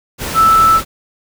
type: tone in noise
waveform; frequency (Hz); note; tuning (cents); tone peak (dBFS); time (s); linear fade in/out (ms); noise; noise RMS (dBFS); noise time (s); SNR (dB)
sine; 1318.5; E6; 0; -6; 0.34-0.81; 50; pink; -22; 0.18-0.85; +13
effects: none